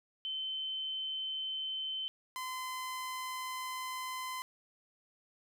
sine / sawtooth tone pair in turn, 3074 / 1025.8 Hz, G7 / C6, -35 / -35 cents, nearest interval octave + perfect fifth, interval 1900 cents, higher first, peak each -35 / -34 dBFS, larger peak second, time 0.25-2.08 / 2.36-4.42 s, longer second, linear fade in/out 0 ms, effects none

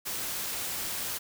white noise, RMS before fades -34 dBFS, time 0.05-1.19 s, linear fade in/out 20 ms, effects none

